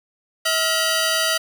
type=tone cluster; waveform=30% pulse; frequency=643 / 1394 / 1917 / 3022 / 4699 Hz; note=E5 / F6 / A#6 / F#7 / D8; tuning=-43 / -4 / +48 / +36 / 0 cents; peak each=-22 dBFS; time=0.45-1.38 s; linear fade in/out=10 ms; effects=8-bit